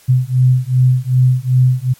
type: beating tone pair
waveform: sine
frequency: 126.3 / 128.9 Hz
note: B2 / C3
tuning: +39 / -26 cents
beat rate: 2.6 Hz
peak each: -12 dBFS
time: 0.08-1.94 s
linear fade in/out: 20 ms
effects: white hiss -47 dBFS RMS until 1.99 s + MP3 64 kbps